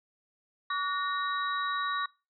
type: tone cluster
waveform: sine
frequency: 1139 / 1457 / 1847 / 3850 Hz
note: C#6 / F#6 / A#6 / B7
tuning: +47 / -27 / -16 / -45 cents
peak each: -30 / -38 / -37 / -38 dBFS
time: 0.7-2.06 s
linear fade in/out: 5 ms
effects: noise-tail reverb RT60 0.3 s tail -23 dB re dry